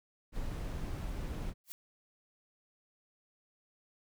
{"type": "noise", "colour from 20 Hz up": "brown", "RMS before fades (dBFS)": -38, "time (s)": [0.32, 1.54], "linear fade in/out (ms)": 50}
{"type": "noise with exponential growth", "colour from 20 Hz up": "blue", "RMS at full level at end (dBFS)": -40, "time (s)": [1.64, 1.72], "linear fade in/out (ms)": 0, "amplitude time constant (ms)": 16}
{"effects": []}